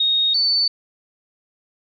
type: tone pair in turn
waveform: sine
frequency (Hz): 3729 / 4509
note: A#7 / C#8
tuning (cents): 0 / +29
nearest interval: minor third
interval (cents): 329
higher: second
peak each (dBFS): -15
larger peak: neither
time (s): 0-0.34 / 0.34-0.68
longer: neither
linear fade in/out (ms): 5
effects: none